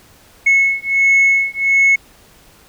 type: beating tone pair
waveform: sine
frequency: 2191 / 2192.4 Hz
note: C#7 / C#7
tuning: -21 / -20 cents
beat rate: 1.4 Hz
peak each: -12 dBFS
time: 0.46-1.96 s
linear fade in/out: 10 ms
effects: tanh soft clip ceiling -6 dBFS + pink hiss -47 dBFS RMS until 2.68 s